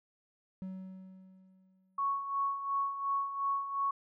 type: tone with exponential decay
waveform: triangle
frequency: 188.1 Hz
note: F#3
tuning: 29 cents sharp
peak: -35 dBFS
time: 0.62-2.23 s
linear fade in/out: 0 ms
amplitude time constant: 350 ms
type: tone with tremolo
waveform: sine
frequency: 1108.7 Hz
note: C#6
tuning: in tune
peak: -28 dBFS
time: 1.98-3.91 s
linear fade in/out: 5 ms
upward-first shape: sine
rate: 2.8 Hz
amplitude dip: 65%
effects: none